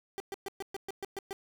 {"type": "tone bursts", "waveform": "30% pulse", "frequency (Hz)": 392, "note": "G4", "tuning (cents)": 0, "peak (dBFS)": -33, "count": 9, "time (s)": [0.18, 1.329], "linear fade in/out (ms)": 0, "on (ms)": 21, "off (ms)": 120, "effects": []}